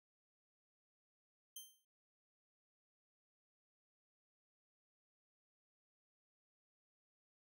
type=tone with exponential decay; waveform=10% pulse; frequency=3136 Hz; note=G7; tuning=in tune; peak=-38 dBFS; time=1.56-1.85 s; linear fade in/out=5 ms; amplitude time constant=62 ms; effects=noise-tail reverb RT60 0.3 s tail -26 dB re dry